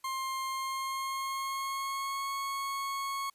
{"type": "tone with pitch glide", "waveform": "40% pulse", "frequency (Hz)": [1060, 1099.9], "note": ["C6", "C#6"], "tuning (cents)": [22, -14], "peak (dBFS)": -32, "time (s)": [0.04, 3.3], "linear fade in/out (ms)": 5, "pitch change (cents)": 64, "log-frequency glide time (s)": [0.47, 2.32], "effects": ["white hiss -70 dBFS RMS until 3.34 s", "resampled to 32000 Hz"]}